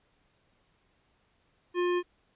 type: tone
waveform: square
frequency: 354.7 Hz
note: F4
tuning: 27 cents sharp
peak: -26 dBFS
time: 1.74-2.03 s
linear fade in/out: 50 ms
effects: pink hiss -70 dBFS RMS until 2.35 s + resampled to 8000 Hz